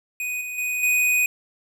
square tone with level steps, 2489 Hz, D#7, in tune, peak -26 / -30 / -24 / -18 dBFS, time 0.2-1.26 s, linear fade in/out 2 ms, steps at 0.41 / 0.58 / 0.83 s, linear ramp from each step 2 ms, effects none

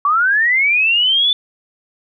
sine linear sweep, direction up, 1118 to 3520 Hz, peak -11 dBFS, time 0.05-1.33 s, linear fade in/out 2 ms, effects none

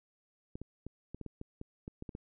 clicks, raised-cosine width 3 ms, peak -29 dBFS, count 12, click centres 0.555 / 0.616 / 0.866 / 1.146 / 1.213 / 1.263 / 1.414 / 1.614 / 1.879 / 2.024 / 2.092 / 2.151 s, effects none

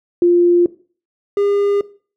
sine / triangle tone pair in turn, 349.2 / 404.3 Hz, F4 / G#4, 0 / -46 cents, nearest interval minor third, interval 254 cents, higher second, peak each -8 / -11 dBFS, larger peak first, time 0.22-0.66 / 1.37-1.81 s, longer neither, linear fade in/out 2 ms, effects noise-tail reverb RT60 0.4 s tail -18 dB re dry

